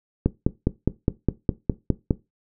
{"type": "click train", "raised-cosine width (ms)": 3, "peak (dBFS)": -5, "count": 10, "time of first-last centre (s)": [0.26, 2.108], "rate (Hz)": 4.87, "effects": ["noise-tail reverb RT60 0.2 s tail -17 dB re dry"]}